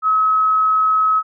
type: tone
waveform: sine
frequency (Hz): 1282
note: E6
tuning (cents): -49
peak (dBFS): -12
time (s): 0.02-1.23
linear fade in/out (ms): 50
effects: none